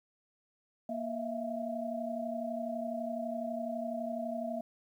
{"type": "tone cluster", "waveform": "sine", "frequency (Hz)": [236.2, 647, 679], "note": ["A#3", "E5", "F5"], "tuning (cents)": [23, -32, -49], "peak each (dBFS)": [-38, -38, -39], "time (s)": [0.89, 4.61], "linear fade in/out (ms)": 5, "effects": ["11-bit"]}